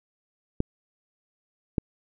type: clicks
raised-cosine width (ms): 3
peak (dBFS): -10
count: 2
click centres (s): 0.604 / 1.782
effects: none